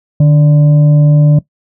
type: tone with frequency modulation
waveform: sine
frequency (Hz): 149.6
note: D3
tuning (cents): +32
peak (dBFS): -3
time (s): 0.2-1.39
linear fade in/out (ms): 5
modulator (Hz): 435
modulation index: 0.28
effects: noise-tail reverb RT60 0.1 s tail -18 dB re dry